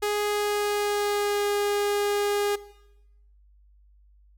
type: tone with pitch glide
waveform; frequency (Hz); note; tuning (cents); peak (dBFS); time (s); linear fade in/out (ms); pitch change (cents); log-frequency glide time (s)
sawtooth; 415.3 to 409.3; G#4 to G#4; 0 to -25; -20; 0.02-2.56; 10; -25; 0.22-1.46
effects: noise-tail reverb RT60 0.9 s tail -18 dB re dry + added 50 Hz sine -54 dBFS peak until 4.37 s